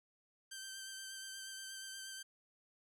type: tone with vibrato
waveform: 10% pulse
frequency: 1559 Hz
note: G6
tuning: 10 cents flat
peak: -37 dBFS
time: 0.51-2.23 s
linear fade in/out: 10 ms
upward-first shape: sine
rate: 8.4 Hz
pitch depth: 19 cents each way
effects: none